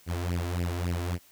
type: tone with flanger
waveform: sawtooth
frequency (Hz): 87.31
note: F2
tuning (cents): 0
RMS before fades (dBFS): -30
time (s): 0.06-1.19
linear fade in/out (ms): 50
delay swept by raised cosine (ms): 0.38 to 3.08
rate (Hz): 3.6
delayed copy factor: +0.85
effects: white hiss -58 dBFS RMS until 1.31 s